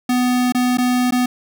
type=tone with dropouts; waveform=square; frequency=248.8 Hz; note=B3; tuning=13 cents sharp; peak=-15 dBFS; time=0.09-1.26 s; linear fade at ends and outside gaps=5 ms; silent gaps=0.523-0.547 / 0.773-0.783 / 1.109-1.122 s; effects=none